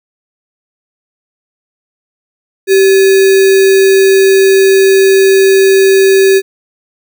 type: tone with sample-and-hold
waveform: sine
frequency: 386.7 Hz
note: G4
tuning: 24 cents flat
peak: -3 dBFS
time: 2.67-6.42 s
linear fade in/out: 50 ms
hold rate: 2100 Hz
effects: none